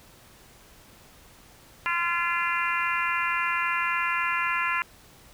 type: harmonic tone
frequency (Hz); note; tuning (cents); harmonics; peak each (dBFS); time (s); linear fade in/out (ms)
343.7; F4; -28; 3 / 4 / 5 / 6 / 7 / 8; -29 / -30 / -31 / -32 / -32 / -33; 1.86-4.82; 0
effects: pink hiss -53 dBFS RMS until 5.33 s